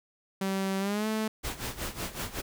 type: tone with pitch glide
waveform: sawtooth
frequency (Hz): 193 to 217.9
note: G3 to A3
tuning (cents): -27 to -17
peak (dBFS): -24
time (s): 0.41-1.28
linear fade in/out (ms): 5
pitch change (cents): +210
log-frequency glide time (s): 0.79-1.07
type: noise with tremolo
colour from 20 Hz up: pink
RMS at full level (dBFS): -33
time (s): 1.43-2.42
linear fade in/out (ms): 20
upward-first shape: sine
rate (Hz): 5.4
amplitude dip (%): 80
effects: none